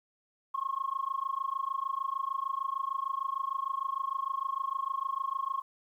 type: tone with amplitude modulation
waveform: sine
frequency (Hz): 1080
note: C#6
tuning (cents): -45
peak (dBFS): -26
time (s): 0.54-5.62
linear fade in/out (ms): 10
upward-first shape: sine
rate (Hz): 26.6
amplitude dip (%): 95
effects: tanh soft clip ceiling -22 dBFS + 11-bit